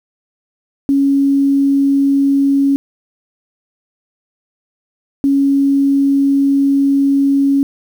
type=tone bursts at uneven times; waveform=sine; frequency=277.2 Hz; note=C#4; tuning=in tune; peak=-9 dBFS; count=2; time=0.89-2.76 / 5.24-7.63 s; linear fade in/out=0 ms; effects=7-bit